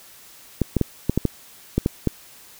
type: clicks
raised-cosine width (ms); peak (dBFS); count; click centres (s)
3; -5; 9; 0.617 / 0.767 / 0.813 / 1.096 / 1.176 / 1.253 / 1.78 / 1.861 / 2.073
effects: white hiss -47 dBFS RMS until 2.59 s